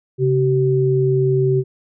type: tone pair together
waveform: sine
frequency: 135 / 381.8 Hz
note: C#3 / G4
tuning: -45 / -46 cents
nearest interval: octave + tritone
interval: 1799 cents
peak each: -16 dBFS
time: 0.18-1.64 s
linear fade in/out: 50 ms
effects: none